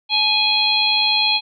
harmonic tone with a mistuned harmonic, 830.6 Hz, G#5, in tune, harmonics 1 / 3 / 4 / 5, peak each -24 / -21 / -19 / -18 dBFS, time 0.09-1.41 s, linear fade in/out 50 ms, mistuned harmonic 1, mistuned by +39 cents, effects none

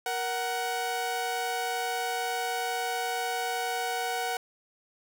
sawtooth tone pair together, 470 / 746.1 Hz, A#4 / F#5, +14 / +14 cents, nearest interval minor sixth, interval 800 cents, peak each -31 / -26 dBFS, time 0.06-4.37 s, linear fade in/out 2 ms, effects none

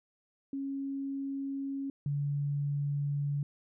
sine tone pair in turn, 274.5 / 143.37 Hz, C#4 / D3, -17 / -41 cents, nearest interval major seventh, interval 1124 cents, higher first, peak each -33 / -29 dBFS, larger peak second, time 0.53-1.9 / 2.06-3.43 s, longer neither, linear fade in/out 2 ms, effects none

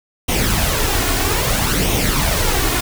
pink noise with flanger, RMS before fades -17 dBFS, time 0.28-2.81 s, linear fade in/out 10 ms, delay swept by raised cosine 0.32 to 2.82 ms, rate 0.61 Hz, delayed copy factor +0.55, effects none

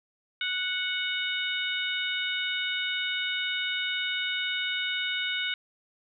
harmonic tone, 738 Hz, F#5, 5 cents flat, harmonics 2 / 3 / 4 / 5, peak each -33 / -33 / -33 / -33 dBFS, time 0.41-5.54 s, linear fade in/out 2 ms, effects none

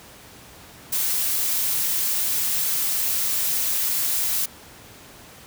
blue noise, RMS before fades -23 dBFS, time 0.92-4.46 s, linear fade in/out 10 ms, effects pink hiss -45 dBFS RMS until 5.46 s + high-pass 60 Hz 12 dB/octave

